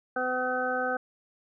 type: harmonic tone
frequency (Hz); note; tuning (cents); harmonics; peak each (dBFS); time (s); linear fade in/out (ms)
253.7; B3; +47; 1 / 2 / 3 / 5 / 6; -37 / -31 / -32 / -35 / -31; 0.16-0.97; 5
effects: none